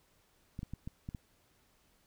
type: clicks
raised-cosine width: 5 ms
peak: -28 dBFS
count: 6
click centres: 0.591 / 0.631 / 0.736 / 0.875 / 1.089 / 1.148 s
effects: pink hiss -70 dBFS RMS until 2.06 s